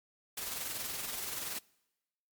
white noise with amplitude modulation, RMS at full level -37 dBFS, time 0.37-1.59 s, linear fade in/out 5 ms, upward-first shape sine, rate 21.1 Hz, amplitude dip 40%, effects noise-tail reverb RT60 1.0 s tail -25 dB re dry + MP3 96 kbps

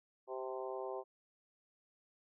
harmonic tone with a mistuned harmonic, 130.1 Hz, C3, 9 cents flat, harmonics 3 / 4 / 5 / 6 / 7 / 8, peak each -43 / -45 / -47 / -49 / -50 / -51 dBFS, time 0.27-1.04 s, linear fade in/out 50 ms, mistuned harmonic 7, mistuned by -18 cents, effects none

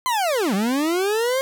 40% pulse linear two-way sweep, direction down then up, 1046.5 to 184.6 to 542 Hz, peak -18 dBFS, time 0.06-1.41 s, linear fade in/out 0 ms, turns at 0.54 s, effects none

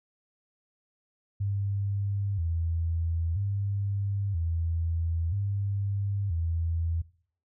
sine tone with vibrato, 91.1 Hz, F#2, 26 cents flat, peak -26 dBFS, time 1.4-7.02 s, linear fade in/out 10 ms, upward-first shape square, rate 0.51 Hz, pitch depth 160 cents each way, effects noise-tail reverb RT60 0.5 s tail -19 dB re dry

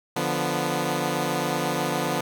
10% pulse chord, B diminished, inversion first, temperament equal, 146.83 / 174.61 / 246.9 Hz, D3 / F3 / B3, 0 / 0 / 0 cents, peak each -20 dBFS, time 0.16-2.21 s, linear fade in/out 5 ms, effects none

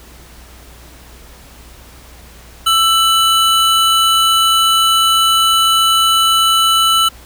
square tone pair together, 1328.3 / 2982 Hz, E6 / F#7, +13 / +13 cents, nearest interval octave + major second, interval 1400 cents, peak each -13 dBFS, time 2.66-7.09 s, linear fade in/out 10 ms, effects added 60 Hz sine -40 dBFS peak until 7.25 s + pink hiss -41 dBFS RMS until 7.25 s

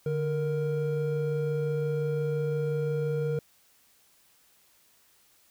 triangle tone pair together, 147.41 / 468 Hz, D3 / A#4, +7 / +7 cents, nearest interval octave + minor sixth, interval 2000 cents, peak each -27 dBFS, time 0.06-3.39 s, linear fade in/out 2 ms, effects white hiss -63 dBFS RMS until 5.5 s

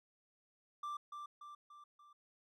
triangle tone with echo, 1178 Hz, D6, 5 cents sharp, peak -38 dBFS, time 0.83-0.97 s, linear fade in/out 5 ms, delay 290 ms, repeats 4, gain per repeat -5 dB, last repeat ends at 2.13 s, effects none

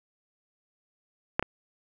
clicks, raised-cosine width 0.5 ms, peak -7 / -15 dBFS, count 2, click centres 1.395 / 1.426 s, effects none

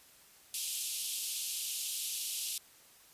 white band-pass noise, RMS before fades -38 dBFS, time 0.54-2.58 s, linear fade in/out 2 ms, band 2700 to 13000 Hz, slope 48 dB/octave, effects white hiss -60 dBFS RMS until 3.13 s + resampled to 32000 Hz

